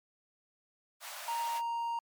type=high-pass noise; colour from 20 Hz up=pink; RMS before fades=-44 dBFS; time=1-1.62 s; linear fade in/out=50 ms; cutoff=580 Hz; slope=96 dB/octave
type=tone; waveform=triangle; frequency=932.3 Hz; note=A#5; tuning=in tune; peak=-30 dBFS; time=1.28-1.99 s; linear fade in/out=2 ms
effects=MP3 96 kbps

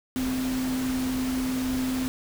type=tone in noise; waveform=sine; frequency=257.7 Hz; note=C4; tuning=26 cents flat; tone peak=-25 dBFS; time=0.16-2.08 s; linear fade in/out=0 ms; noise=pink; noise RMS=-35 dBFS; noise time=0.16-2.08 s; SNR=+7 dB; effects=none

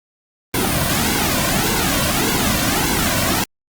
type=noise with flanger; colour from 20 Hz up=pink; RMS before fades=-18 dBFS; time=0.54-3.44 s; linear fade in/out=2 ms; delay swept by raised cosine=1.6 to 2.41 ms; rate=1.7 Hz; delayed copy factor=-0.7; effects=Opus 32 kbps

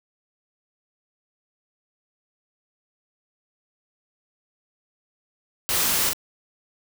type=noise with echo; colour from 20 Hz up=white; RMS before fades=-24 dBFS; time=5.69-6.09 s; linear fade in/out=0 ms; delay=42 ms; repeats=1; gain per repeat=-2 dB; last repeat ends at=6.132 s; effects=none

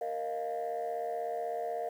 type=chord; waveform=sine; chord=Bb suspended fourth; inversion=none; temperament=equal; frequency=466.2 / 622.3 / 698.5 Hz; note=Bb4 / Eb5 / F5; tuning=0 / 0 / 0 cents; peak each=-36 / -37 / -34 dBFS; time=0.01-1.89 s; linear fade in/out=5 ms; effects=tanh soft clip ceiling -28 dBFS + 10-bit

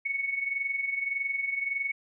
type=tone with amplitude modulation; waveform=sine; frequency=2217 Hz; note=C#7; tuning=in tune; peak=-25 dBFS; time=0.05-1.92 s; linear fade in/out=10 ms; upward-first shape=sine; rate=21.7 Hz; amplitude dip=65%; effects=none

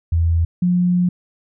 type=tone pair in turn; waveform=sine; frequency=83.3 / 178.25 Hz; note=E2 / F3; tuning=+19 / +36 cents; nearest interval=octave + minor second; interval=1317 cents; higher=second; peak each=-13 dBFS; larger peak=neither; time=0.12-0.45 / 0.62-1.09 s; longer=second; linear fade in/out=5 ms; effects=none

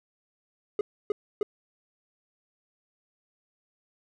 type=tone bursts; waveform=triangle; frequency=415.3 Hz; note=G#4; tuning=in tune; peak=-21 dBFS; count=3; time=0.79-1.43 s; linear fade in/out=2 ms; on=20 ms; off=290 ms; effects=none

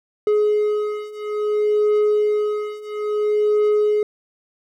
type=beating tone pair; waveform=triangle; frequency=420.5 / 421.09 Hz; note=G#4 / G#4; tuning=+22 / +24 cents; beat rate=0.59 Hz; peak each=-19 / -17 dBFS; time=0.27-4.03 s; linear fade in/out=2 ms; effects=none

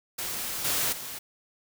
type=noise with level steps; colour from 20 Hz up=white; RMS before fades=-33 / -27 / -38 dBFS; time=0.18-1.19 s; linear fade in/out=10 ms; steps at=0.64 / 0.92 s; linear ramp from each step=10 ms; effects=none

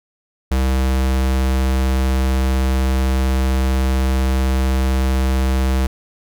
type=tone; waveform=square; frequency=65.41 Hz; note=C2; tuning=in tune; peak=-15 dBFS; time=0.51-5.87 s; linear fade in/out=5 ms; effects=none

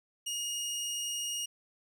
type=tone; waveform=20% pulse; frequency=2862 Hz; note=F7; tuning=42 cents sharp; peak=-28 dBFS; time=0.26-1.46 s; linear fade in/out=10 ms; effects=none

